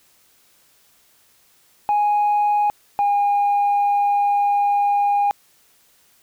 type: tone pair in turn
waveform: sine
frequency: 829 / 813.3 Hz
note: G#5 / G#5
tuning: -3 / -36 cents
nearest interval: unison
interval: 33 cents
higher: first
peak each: -13 dBFS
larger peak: neither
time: 1.89-2.7 / 2.99-5.31 s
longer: second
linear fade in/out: 0 ms
effects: tanh soft clip ceiling -13 dBFS + white hiss -57 dBFS RMS until 6.22 s